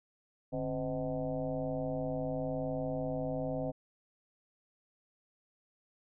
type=tone with frequency modulation; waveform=sine; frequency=390 Hz; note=G4; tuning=9 cents flat; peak=-32 dBFS; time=0.52-3.72 s; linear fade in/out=20 ms; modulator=121 Hz; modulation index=2.5; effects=none